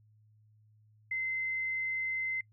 sine tone, 2065 Hz, C7, 23 cents flat, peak -31 dBFS, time 1.11-2.41 s, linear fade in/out 5 ms, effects noise-tail reverb RT60 0.1 s tail -25 dB re dry + added 107 Hz sine -61 dBFS peak until 2.52 s

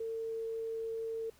sine tone, 451.1 Hz, A4, 43 cents sharp, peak -35 dBFS, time 0-1.3 s, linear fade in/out 5 ms, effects pink hiss -64 dBFS RMS until 1.39 s

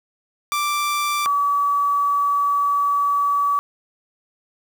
sawtooth / sine tone pair in turn, 1174.7 / 1143.2 Hz, D6 / D6, 0 / -47 cents, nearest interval unison, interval 47 cents, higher first, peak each -16 dBFS, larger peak neither, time 0.52-1.26 / 1.26-3.59 s, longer second, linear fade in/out 0 ms, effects 7-bit

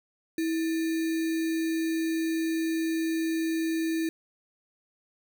sine tone with sample-and-hold, 324.8 Hz, E4, 26 cents flat, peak -25 dBFS, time 0.38-4.09 s, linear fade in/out 2 ms, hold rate 2100 Hz, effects none

